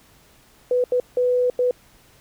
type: tone bursts at uneven times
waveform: sine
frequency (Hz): 496.1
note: B4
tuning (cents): +8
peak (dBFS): -16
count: 4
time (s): 0.71-0.84 / 0.92-1 / 1.17-1.5 / 1.59-1.71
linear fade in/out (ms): 2
effects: pink hiss -54 dBFS RMS until 2.2 s